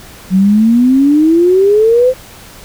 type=exponential sweep; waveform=sine; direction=up; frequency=182.9 to 523.3 Hz; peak=-5 dBFS; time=0.3-2.14 s; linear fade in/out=50 ms; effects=pink hiss -35 dBFS RMS until 2.64 s